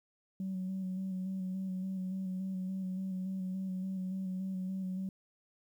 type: tone with vibrato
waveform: sine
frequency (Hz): 188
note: F#3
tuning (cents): +28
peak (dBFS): -33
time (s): 0.4-5.09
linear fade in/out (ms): 2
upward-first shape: square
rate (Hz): 3.5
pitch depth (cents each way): 22
effects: tanh soft clip ceiling -31 dBFS + 11-bit